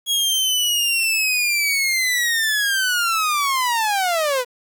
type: linear sweep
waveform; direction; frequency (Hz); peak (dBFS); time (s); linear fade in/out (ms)
sawtooth; down; 3322 to 477.9; -14; 0.06-4.45; 50
effects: 8-bit